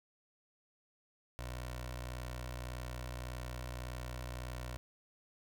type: tone with notch filter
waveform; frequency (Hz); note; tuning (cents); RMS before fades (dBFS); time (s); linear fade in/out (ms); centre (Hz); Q
15% pulse; 61.74; B1; 0; -43; 1.39-4.77; 0; 210; 0.77
effects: none